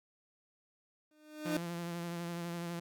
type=tone with exponential growth; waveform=30% pulse; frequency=304.8 Hz; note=D#4; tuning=36 cents flat; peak=-27 dBFS; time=1.11-1.57 s; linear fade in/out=2 ms; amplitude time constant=100 ms
type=tone with vibrato; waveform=sawtooth; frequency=171.3 Hz; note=F3; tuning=33 cents flat; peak=-34 dBFS; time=1.45-2.8 s; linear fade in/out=10 ms; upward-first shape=sine; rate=12 Hz; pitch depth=24 cents each way
effects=none